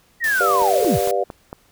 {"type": "linear sweep", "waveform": "sine", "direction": "down", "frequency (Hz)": [1930, 30.49], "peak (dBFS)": -16, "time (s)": [0.2, 1], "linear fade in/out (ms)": 50}
{"type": "noise", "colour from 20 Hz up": "white", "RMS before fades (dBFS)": -30, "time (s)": [0.24, 1.11], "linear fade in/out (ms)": 0}
{"type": "chord", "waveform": "sine", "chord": "G dominant seventh", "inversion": "none", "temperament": "just", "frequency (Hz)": [392, 490, 588, 705.6], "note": ["G4", "B4", "D5", "F5"], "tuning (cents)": [0, -14, 2, 18], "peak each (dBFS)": -23, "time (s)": [0.4, 1.24], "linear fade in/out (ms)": 10}
{"type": "click train", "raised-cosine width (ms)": 1, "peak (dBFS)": -17, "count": 5, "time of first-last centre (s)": [0.62, 1.529], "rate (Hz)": 4.4}
{"effects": ["pink hiss -57 dBFS RMS until 1.71 s"]}